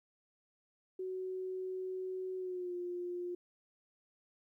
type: tone with pitch glide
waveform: sine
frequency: 372.9 to 354.2 Hz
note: F#4 to F4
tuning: +14 to +24 cents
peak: -37 dBFS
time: 0.99-3.35 s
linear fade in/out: 5 ms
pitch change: -90 cents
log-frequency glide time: 2.37-2.74 s
effects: 13-bit